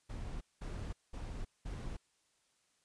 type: noise bursts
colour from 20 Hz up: brown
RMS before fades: -42 dBFS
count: 4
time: 0.09-1.97 s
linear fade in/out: 10 ms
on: 320 ms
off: 200 ms
effects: white hiss -75 dBFS RMS until 2.84 s + resampled to 22050 Hz